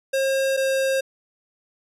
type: tone pair in turn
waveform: square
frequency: 537 / 534.5 Hz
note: C5 / C5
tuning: +45 / +37 cents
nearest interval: unison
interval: 8 cents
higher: first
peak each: -20 dBFS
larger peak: neither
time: 0.13-0.57 / 0.57-1.01 s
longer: neither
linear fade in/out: 10 ms
effects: resampled to 32000 Hz